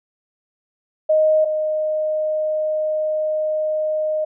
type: tone pair in turn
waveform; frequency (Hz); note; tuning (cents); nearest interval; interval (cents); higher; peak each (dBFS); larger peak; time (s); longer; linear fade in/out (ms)
sine; 622.3 / 618.4; D#5 / D#5; 0 / -11; unison; 11; first; -12 / -18; first; 1.09-1.45 / 1.45-4.25; second; 10
effects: none